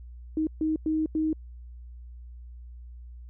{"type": "tone bursts at uneven times", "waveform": "sine", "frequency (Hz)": 313.4, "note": "D#4", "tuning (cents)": 13, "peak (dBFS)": -23, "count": 4, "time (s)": [[0.37, 0.47], [0.61, 0.76], [0.86, 1.06], [1.15, 1.33]], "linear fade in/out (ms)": 2, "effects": ["added 60 Hz sine -41 dBFS peak until 3.29 s"]}